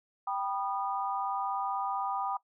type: chord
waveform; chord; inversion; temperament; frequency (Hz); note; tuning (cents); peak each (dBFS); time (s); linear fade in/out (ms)
sine; G augmented; none; just; 784 / 980 / 1225; G5 / B5 / D#6; 0 / -14 / -27; -33 / -36 / -36; 0.27-2.37; 5
effects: noise-tail reverb RT60 0.1 s tail -18 dB re dry